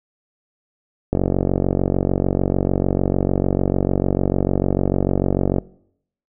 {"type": "click train", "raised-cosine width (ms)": 2, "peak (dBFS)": -4, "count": 209, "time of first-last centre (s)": [1.13, 5.584], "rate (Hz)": 46.7, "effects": ["noise-tail reverb RT60 0.7 s tail -22 dB re dry"]}